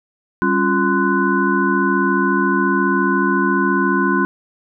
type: tone cluster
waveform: sine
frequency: 196.1 / 275 / 349.3 / 1032 / 1486 Hz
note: G3 / C#4 / F4 / C6 / F#6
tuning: +1 / -14 / 0 / -24 / +7 cents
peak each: -20 dBFS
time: 0.42-4.25 s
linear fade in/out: 0 ms
effects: none